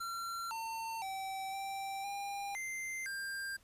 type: tone with pitch steps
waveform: square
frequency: 1366 / 903 / 771 / 782 / 802 / 2083 / 1593 Hz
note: F6 / A5 / G5 / G5 / G5 / C7 / G6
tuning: -39 / +45 / -29 / -4 / +39 / -8 / +27 cents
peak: -39 dBFS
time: 0-3.57 s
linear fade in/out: 10 ms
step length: 510 ms
effects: pink hiss -67 dBFS RMS until 3.63 s + resampled to 32000 Hz